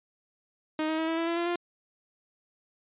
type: tone with pitch steps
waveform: sawtooth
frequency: 311.1 / 316.2 / 321.3 / 326.6 / 331.9 / 337.3 / 342.8 / 348.4 Hz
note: D#4 / D#4 / E4 / E4 / E4 / E4 / F4 / F4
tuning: 0 / +28 / -44 / -16 / +12 / +40 / -32 / -4 cents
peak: -23 dBFS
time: 0.79-1.558 s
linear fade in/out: 2 ms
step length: 96 ms
effects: resampled to 8000 Hz